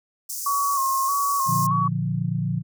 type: high-pass noise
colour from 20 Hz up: pink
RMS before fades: -31 dBFS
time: 0.29-1.67 s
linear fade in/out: 10 ms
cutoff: 5400 Hz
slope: 48 dB/octave
type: tone with vibrato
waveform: sine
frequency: 1100 Hz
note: C#6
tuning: 14 cents flat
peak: -20 dBFS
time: 0.46-1.88 s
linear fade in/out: 5 ms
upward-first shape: square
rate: 1.6 Hz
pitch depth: 42 cents each way
type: chord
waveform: sine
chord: Bb major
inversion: none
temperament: equal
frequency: 116.54 / 146.83 / 174.61 Hz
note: Bb2 / D3 / F3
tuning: 0 / 0 / 0 cents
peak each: -27 / -26 / -26 dBFS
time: 1.46-2.63 s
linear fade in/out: 50 ms
effects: none